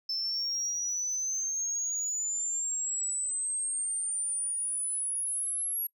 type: exponential sweep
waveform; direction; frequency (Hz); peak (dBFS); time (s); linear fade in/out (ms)
sine; up; 5274 to 11410; -28; 0.09-5.87; 5
effects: noise-tail reverb RT60 0.1 s tail -25 dB re dry + tanh soft clip ceiling -26 dBFS